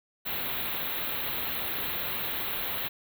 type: band-stop noise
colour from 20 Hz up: white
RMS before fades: -32 dBFS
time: 0.25-2.89 s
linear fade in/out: 20 ms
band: 4100 to 12000 Hz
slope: 96 dB/octave
effects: none